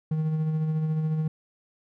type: tone with tremolo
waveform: triangle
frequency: 156.7 Hz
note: D#3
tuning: 13 cents sharp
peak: -20 dBFS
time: 0.11-1.28 s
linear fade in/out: 5 ms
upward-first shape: sine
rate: 14 Hz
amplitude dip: 35%
effects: none